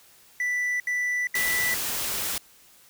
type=tone bursts; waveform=triangle; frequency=1975.5 Hz; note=B6; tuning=in tune; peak=-22 dBFS; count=3; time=0.4-1.742 s; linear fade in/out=2 ms; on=400 ms; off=71 ms
type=noise; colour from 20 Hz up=white; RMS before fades=-29 dBFS; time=1.35-2.38 s; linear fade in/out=2 ms
effects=white hiss -55 dBFS RMS until 2.89 s